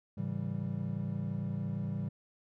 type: chord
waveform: triangle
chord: A dominant seventh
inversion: none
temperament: equal with one note detuned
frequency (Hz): 107.18 / 138.59 / 164.81 / 196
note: A2 / C#3 / E3 / G3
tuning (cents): -45 / 0 / 0 / 0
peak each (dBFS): -37 / -37 / -37 / -36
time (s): 0.17-2.09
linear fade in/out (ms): 10
effects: none